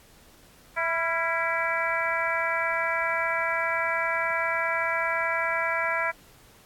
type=harmonic tone with a mistuned harmonic; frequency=330 Hz; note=E4; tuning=2 cents sharp; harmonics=2 / 3 / 4 / 5 / 6 / 7; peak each=-31 / -31 / -31 / -31 / -31 / -31 dBFS; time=0.76-6.12 s; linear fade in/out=20 ms; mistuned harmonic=4; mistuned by=+58 cents; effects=pink hiss -55 dBFS RMS until 6.65 s + AAC 64 kbps